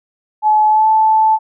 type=tone with pitch glide; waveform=sine; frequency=856 to 874.5 Hz; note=A5 to A5; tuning=-48 to -11 cents; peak=-8 dBFS; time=0.42-1.39 s; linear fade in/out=50 ms; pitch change=+37 cents; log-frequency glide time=0.68-0.88 s; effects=none